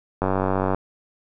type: click train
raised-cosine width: 1 ms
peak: -8 dBFS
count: 51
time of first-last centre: 0.22-0.746 s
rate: 95 Hz
effects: none